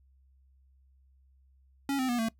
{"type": "tone with pitch steps", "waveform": "square", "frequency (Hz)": [277.5, 258.9, 241.6, 225.4], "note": ["C#4", "C4", "B3", "A3"], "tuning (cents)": [2, -18, -38, 42], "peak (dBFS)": -28, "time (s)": [1.89, 2.286], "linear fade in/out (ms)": 2, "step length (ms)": 99, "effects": ["noise-tail reverb RT60 0.1 s tail -20 dB re dry", "added 66 Hz sine -60 dBFS peak until 2.39 s"]}